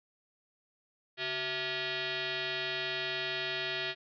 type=tone with frequency modulation; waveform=sine; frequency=659.3 Hz; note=E5; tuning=in tune; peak=-32 dBFS; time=1.17-3.95 s; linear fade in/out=50 ms; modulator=518 Hz; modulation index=6.7; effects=none